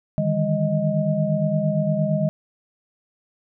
sine tone cluster, 151.2 / 159.9 / 201.8 / 625 Hz, D#3 / D#3 / G#3 / D#5, -49 / +48 / -49 / +8 cents, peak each -24 dBFS, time 0.18-2.29 s, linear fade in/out 0 ms, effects none

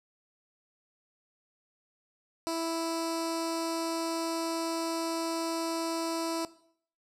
10% pulse tone with notch filter, 329.6 Hz, E4, in tune, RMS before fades -32 dBFS, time 2.47-6.45 s, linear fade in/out 0 ms, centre 1800 Hz, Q 0.68, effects noise-tail reverb RT60 0.6 s tail -18 dB re dry + low-pass 10000 Hz 12 dB/octave

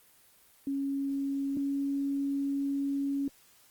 sine tone pair in turn, 276.3 / 278.5 Hz, C#4 / C#4, -6 / +8 cents, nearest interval unison, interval 14 cents, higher second, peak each -29 / -28 dBFS, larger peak second, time 0.67-1.57 / 1.57-3.28 s, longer second, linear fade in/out 2 ms, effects white hiss -61 dBFS RMS until 3.7 s + Opus 24 kbps

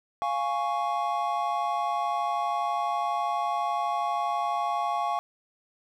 triangle chord, Db major, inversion first, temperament equal, 698.5 / 830.6 / 1108.7 Hz, F5 / Ab5 / Db6, 0 / 0 / 0 cents, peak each -28 dBFS, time 0.22-5.19 s, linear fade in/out 0 ms, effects none

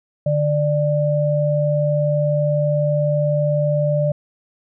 sine tone pair together, 148 / 592 Hz, D3 / D5, +14 / +14 cents, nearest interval 2 octaves, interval 2400 cents, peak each -18 dBFS, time 0.26-4.12 s, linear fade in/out 5 ms, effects none

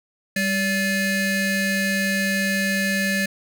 35% pulse ring-modulated tone, 770 Hz, G5, 31 cents flat, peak -15 dBFS, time 0.36-3.26 s, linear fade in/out 5 ms, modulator 967 Hz, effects none

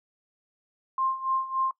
sine tone with tremolo, 1056 Hz, C6, 16 cents sharp, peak -22 dBFS, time 0.98-1.71 s, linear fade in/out 2 ms, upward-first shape sine, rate 3.5 Hz, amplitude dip 80%, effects noise-tail reverb RT60 0.1 s tail -21 dB re dry

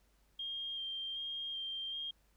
sine tone with vibrato, 3199 Hz, G7, 34 cents sharp, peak -38 dBFS, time 0.39-2.11 s, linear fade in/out 5 ms, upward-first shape square, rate 1.3 Hz, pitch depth 14 cents each way, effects added 50 Hz sine -70 dBFS peak until 2.36 s + pink hiss -74 dBFS RMS until 2.36 s

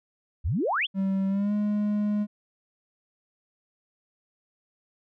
sine exponential sweep, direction up, 61.74 to 3607 Hz, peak -23 dBFS, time 0.44-0.87 s, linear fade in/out 20 ms
triangle tone with pitch glide, 193.1 to 208.2 Hz, G3 to G#3, -26 to +5 cents, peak -21 dBFS, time 0.94-2.27 s, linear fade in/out 50 ms, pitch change +131 cents, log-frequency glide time 1.28-1.53 s
effects none

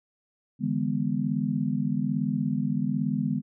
sine chord, E dominant seventh, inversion third, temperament just, 148.33 / 164.81 / 206 / 247.2 Hz, D3 / E3 / G#3 / B3, +18 / 0 / -14 / +2 cents, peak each -30 / -33 / -28 / -29 dBFS, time 0.59-3.42 s, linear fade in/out 50 ms, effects none

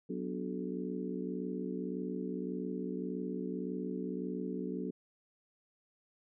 harmonic tone with a mistuned harmonic, 61.74 Hz, B1, in tune, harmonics 3 / 4 / 5 / 6 / 7, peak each -40 / -41 / -42 / -43 / -43 dBFS, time 0.09-4.91 s, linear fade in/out 10 ms, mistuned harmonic 5, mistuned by -92 cents, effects none

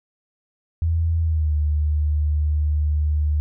sine tone with pitch glide, 82.41 to 75.14 Hz, E2 to D2, 0 to +40 cents, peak -17 dBFS, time 0.82-3.4 s, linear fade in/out 0 ms, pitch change -160 cents, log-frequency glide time 1.2-1.54 s, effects none

